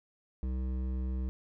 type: tone with hard clipping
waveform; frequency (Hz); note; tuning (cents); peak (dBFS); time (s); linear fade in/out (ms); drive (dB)
triangle; 64; C2; -38; -33; 0.43-1.29; 0; 15
effects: none